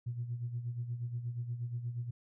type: tone with tremolo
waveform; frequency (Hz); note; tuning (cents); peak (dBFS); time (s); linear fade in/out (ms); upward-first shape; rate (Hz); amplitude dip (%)
sine; 119.9; A#2; +49; -32; 0.06-2.11; 10; sine; 8.4; 65
effects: tanh soft clip ceiling -28 dBFS